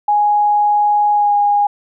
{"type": "tone with pitch glide", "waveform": "sine", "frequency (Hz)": [830.6, 820.1], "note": ["G#5", "G#5"], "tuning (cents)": [0, -22], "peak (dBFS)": -10, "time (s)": [0.08, 1.67], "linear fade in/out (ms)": 5, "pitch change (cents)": -22, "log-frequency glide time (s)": [1.13, 1.35], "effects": []}